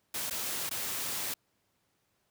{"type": "noise with dropouts", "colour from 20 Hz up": "white", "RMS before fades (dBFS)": -35, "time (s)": [0.14, 1.34], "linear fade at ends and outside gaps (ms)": 5, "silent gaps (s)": [[0.299, 0.308], [0.694, 0.71]], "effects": ["pink hiss -75 dBFS RMS until 2.3 s", "high-pass 80 Hz 12 dB/octave"]}